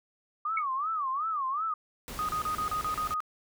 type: tone with vibrato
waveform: sine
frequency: 1174.7 Hz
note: D6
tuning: in tune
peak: -28 dBFS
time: 0.45-1.74 s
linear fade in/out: 5 ms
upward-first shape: sine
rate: 2.7 Hz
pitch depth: 210 cents each way
type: tone with exponential decay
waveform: sine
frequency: 2217 Hz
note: C#7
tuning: in tune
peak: -25 dBFS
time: 0.57-0.65 s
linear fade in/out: 5 ms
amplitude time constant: 16 ms
type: noise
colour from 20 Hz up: pink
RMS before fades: -41 dBFS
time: 2.08-3.14 s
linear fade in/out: 0 ms
type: tone bursts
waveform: sine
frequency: 1244.5 Hz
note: D#6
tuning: in tune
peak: -28 dBFS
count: 8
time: 2.19-3.204 s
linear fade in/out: 0 ms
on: 97 ms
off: 34 ms
effects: none